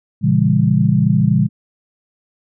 sine chord, A# diminished seventh, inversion none, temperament just, 116.54 / 139.85 / 167.82 / 201.4 Hz, A#2 / C#3 / E3 / G3, 0 / +16 / +31 / +47 cents, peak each -17 / -16 / -16 / -16 dBFS, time 0.21-1.49 s, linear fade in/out 50 ms, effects none

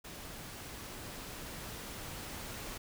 pink noise with level ramp, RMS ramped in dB -47 to -43 dBFS, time 0.04-2.78 s, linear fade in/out 10 ms, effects none

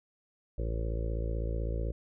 harmonic tone, 55.9 Hz, A1, 28 cents sharp, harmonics 1 / 2 / 3 / 4 / 5 / 6 / 7 / 8 / 9 / 10, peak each -31 / -38 / -46 / -49 / -52 / -45 / -47 / -45 / -45 / -46 dBFS, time 0.58-1.92 s, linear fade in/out 5 ms, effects none

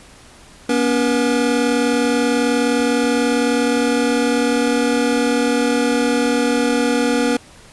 square tone cluster, 241.4 / 281.3 / 481.8 Hz, B3 / C#4 / B4, -39 / +26 / -43 cents, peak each -20 dBFS, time 0.69-7.37 s, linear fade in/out 5 ms, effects pink hiss -44 dBFS RMS until 7.72 s + resampled to 24000 Hz

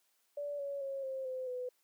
sine tone with pitch steps, 578 / 561.5 / 545.6 / 530 / 514.9 / 500.3 Hz, D5 / C#5 / C#5 / C5 / C5 / B4, -28 / +22 / -28 / +22 / -28 / +22 cents, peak -36 dBFS, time 0.37-1.69 s, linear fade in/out 5 ms, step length 220 ms, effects white hiss -75 dBFS RMS until 1.83 s + high-pass 300 Hz 12 dB/octave

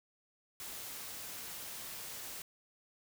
white noise, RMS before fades -45 dBFS, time 0.6-2.42 s, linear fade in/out 2 ms, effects none

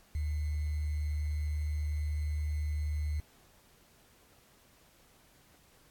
sine tone with sample-and-hold, 75.1 Hz, D2, 39 cents sharp, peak -30 dBFS, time 0.15-3.2 s, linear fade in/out 0 ms, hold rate 2100 Hz, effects pink hiss -63 dBFS RMS until 5.9 s + AAC 64 kbps

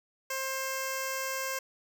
5% pulse tone with notch filter, 530 Hz, C5, 22 cents sharp, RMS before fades -34 dBFS, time 0.3-1.59 s, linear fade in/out 5 ms, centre 3800 Hz, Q 0.92, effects none

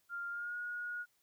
sine tone with pitch glide, 1396.9 to 1444.5 Hz, F6 to F#6, 0 to -42 cents, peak -38 dBFS, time 0.09-1.06 s, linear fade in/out 50 ms, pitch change +58 cents, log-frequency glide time 0.3-0.56 s, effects white hiss -75 dBFS RMS until 1.22 s

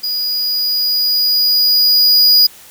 square tone with level ramp, 4905 Hz, D#8, 26 cents flat, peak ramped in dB -17 to -6 dBFS, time 0.03-2.47 s, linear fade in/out 10 ms, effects white hiss -40 dBFS RMS until 2.7 s

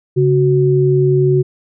sine tone pair together, 138.75 / 370 Hz, C#3 / F#4, +2 / 0 cents, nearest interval octave + perfect fourth, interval 1698 cents, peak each -12 dBFS, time 0.16-1.43 s, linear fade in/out 20 ms, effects none

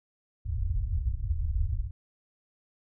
white low-pass noise, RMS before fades -29 dBFS, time 0.45-1.91 s, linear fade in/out 10 ms, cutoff 100 Hz, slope 48 dB/octave, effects none

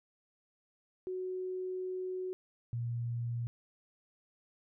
sine tone pair in turn, 370 / 118.44 Hz, F#4 / A#2, 0 / +28 cents, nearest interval octave + minor sixth, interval 1972 cents, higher first, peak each -35 / -33 dBFS, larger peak second, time 1.07-2.33 / 2.73-3.47 s, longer first, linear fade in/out 0 ms, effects none

